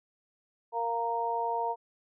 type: harmonic tone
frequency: 232.4 Hz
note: A#3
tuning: 5 cents flat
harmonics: 2 / 3 / 4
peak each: -35 / -34 / -30 dBFS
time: 0.72-1.76 s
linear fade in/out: 50 ms
effects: none